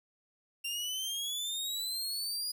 sawtooth exponential sweep, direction up, 2764 to 4919 Hz, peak -31 dBFS, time 0.64-2.52 s, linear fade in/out 10 ms, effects none

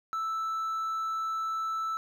triangle tone with hard clipping, 1318.5 Hz, E6, in tune, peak -30 dBFS, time 0.13-1.97 s, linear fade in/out 0 ms, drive 5 dB, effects none

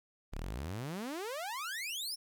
sawtooth exponential sweep, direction up, 31 to 5550 Hz, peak -34 dBFS, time 0.32-2.16 s, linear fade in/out 20 ms, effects 12-bit

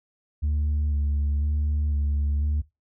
sine tone with vibrato, 73.42 Hz, D2, in tune, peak -19 dBFS, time 0.42-2.62 s, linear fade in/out 20 ms, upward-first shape square, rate 1 Hz, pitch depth 25 cents each way, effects noise-tail reverb RT60 0.2 s tail -19 dB re dry + tanh soft clip ceiling -20 dBFS

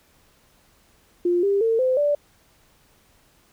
sine tone with pitch steps, 351.1 / 398.7 / 452.7 / 514 / 583.7 Hz, F4 / G4 / A4 / C5 / D5, +9 / +29 / +49 / -31 / -11 cents, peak -17 dBFS, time 1.25-2.15 s, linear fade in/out 5 ms, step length 180 ms, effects pink hiss -59 dBFS RMS until 3.52 s

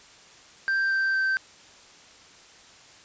triangle tone with pitch steps, 1574 / 1564 / 1554.1 Hz, G6 / G6 / G6, +7 / -4 / -15 cents, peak -20 dBFS, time 0.68-1.37 s, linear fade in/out 0 ms, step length 230 ms, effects white hiss -51 dBFS RMS until 3.04 s + resampled to 16000 Hz

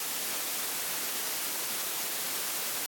white noise, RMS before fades -33 dBFS, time 0-2.86 s, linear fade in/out 2 ms, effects high-pass 200 Hz 12 dB/octave + AAC 64 kbps

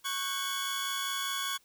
sawtooth tone cluster, 1105 / 1492 / 1597 / 3380 Hz, C#6 / F#6 / G6 / G#7, -6 / +14 / +32 / +30 cents, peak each -32 / -37 / -38 / -32 dBFS, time 0.04-1.58 s, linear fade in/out 20 ms, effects white hiss -66 dBFS RMS until 1.64 s

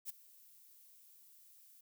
violet noise with ADSR envelope, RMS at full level -41 dBFS, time 0.05-1.81 s, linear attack 45 ms, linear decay 13 ms, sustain -21 dB, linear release 7 ms, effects none

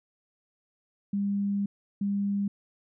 sine tone bursts at uneven times, 200.7 Hz, G3, 41 cents sharp, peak -25 dBFS, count 2, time 1.13-1.66 / 2.01-2.48 s, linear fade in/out 5 ms, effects none

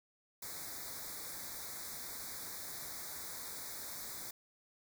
white band-stop noise, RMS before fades -45 dBFS, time 0.42-4.31 s, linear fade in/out 5 ms, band 2300 to 3600 Hz, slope 96 dB/octave, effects none

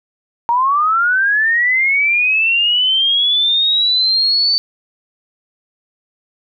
sine linear sweep, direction up, 924 to 4562 Hz, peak -11 dBFS, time 0.49-4.58 s, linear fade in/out 0 ms, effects none

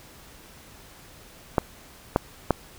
clicks, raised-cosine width 1 ms, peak -4 dBFS, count 3, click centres 1.582 / 2.161 / 2.507 s, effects pink hiss -49 dBFS RMS until 2.78 s

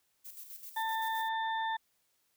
violet noise with tremolo, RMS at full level -46 dBFS, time 0.24-1.29 s, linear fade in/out 20 ms, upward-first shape square, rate 7.7 Hz, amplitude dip 55%
harmonic tone, 893 Hz, A5, 25 cents sharp, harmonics 1 / 2 / 4, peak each -32 / -38 / -44 dBFS, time 0.76-1.77 s, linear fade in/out 10 ms
effects white hiss -75 dBFS RMS until 2.36 s

